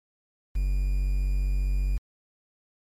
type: tone with quantisation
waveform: triangle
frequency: 47.51 Hz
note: F#1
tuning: 47 cents sharp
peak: -20 dBFS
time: 0.55-1.98 s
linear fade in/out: 10 ms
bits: 8
effects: MP3 64 kbps